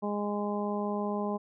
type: harmonic tone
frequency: 206.1 Hz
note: G#3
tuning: 13 cents flat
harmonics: 1 / 2 / 3 / 4 / 5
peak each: -32 / -35 / -37 / -38 / -39 dBFS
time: 0.02-1.38 s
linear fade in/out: 20 ms
effects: none